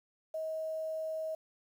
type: tone with quantisation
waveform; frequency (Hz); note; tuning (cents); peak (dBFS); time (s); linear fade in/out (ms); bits
sine; 635; D#5; +35; -34; 0.34-1.35; 5; 10
effects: none